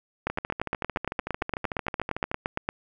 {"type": "two click trains", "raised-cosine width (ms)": 0.5, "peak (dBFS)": [-15, -11], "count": [28, 22], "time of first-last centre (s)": [[0.3, 2.315], [0.27, 2.689]], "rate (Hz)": [13.4, 8.68], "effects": []}